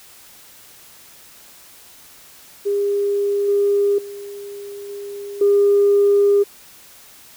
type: tone with level steps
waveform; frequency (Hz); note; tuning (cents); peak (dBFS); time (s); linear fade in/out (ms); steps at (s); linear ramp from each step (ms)
sine; 404.3; G#4; -46; -16 / -13 / -30 / -28 / -10; 2.65-6.44; 20; 3.48 / 3.98 / 4.89 / 5.41; 5
effects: tanh soft clip ceiling -6 dBFS + white hiss -45 dBFS RMS until 7.36 s